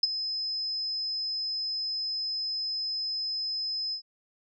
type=tone with ADSR envelope; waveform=sine; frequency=5100 Hz; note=D#8; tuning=42 cents sharp; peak=-17 dBFS; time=0.03-4.02 s; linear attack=5 ms; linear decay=22 ms; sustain=-12 dB; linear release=91 ms; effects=none